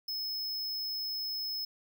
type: tone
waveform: square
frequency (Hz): 5190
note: E8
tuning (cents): -28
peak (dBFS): -34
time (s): 0.08-1.65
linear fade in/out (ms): 5
effects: none